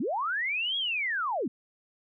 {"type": "linear two-way sweep", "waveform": "sine", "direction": "up then down", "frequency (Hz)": [189.4, 3347, 189.4], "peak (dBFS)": -27, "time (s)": [0, 1.48], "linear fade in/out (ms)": 5, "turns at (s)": 0.77, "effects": []}